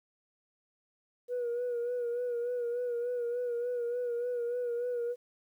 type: tone with vibrato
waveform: sine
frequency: 483 Hz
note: B4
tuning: 39 cents flat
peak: -29 dBFS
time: 1.28-5.16 s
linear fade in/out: 50 ms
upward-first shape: sine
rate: 3.4 Hz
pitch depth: 42 cents each way
effects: tanh soft clip ceiling -28 dBFS + 11-bit